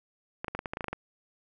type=clicks; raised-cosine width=0.5 ms; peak=-18 dBFS; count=11; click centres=0.445 / 0.482 / 0.55 / 0.591 / 0.658 / 0.735 / 0.771 / 0.808 / 0.843 / 0.883 / 0.93 s; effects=none